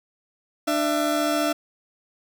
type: tone pair together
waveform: 30% pulse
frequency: 297.7 / 670 Hz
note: D4 / E5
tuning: +24 / +28 cents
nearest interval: octave + major second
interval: 1404 cents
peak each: -21 dBFS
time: 0.67-1.53 s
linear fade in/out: 10 ms
effects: none